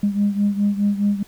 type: beating tone pair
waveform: sine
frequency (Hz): 202.3 / 207.1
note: G#3 / G#3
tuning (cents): -45 / -5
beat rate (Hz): 4.8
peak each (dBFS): -17 / -21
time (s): 0.03-1.23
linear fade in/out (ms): 5
effects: tanh soft clip ceiling -10 dBFS + pink hiss -49 dBFS RMS until 1.27 s